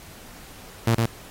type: tone with echo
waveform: sawtooth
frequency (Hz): 114.9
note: A#2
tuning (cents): -25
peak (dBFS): -13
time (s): 0.87-0.95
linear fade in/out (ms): 5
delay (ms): 110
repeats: 1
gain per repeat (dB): -2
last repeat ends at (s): 1.06
effects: pink hiss -45 dBFS RMS until 1.3 s + AAC 48 kbps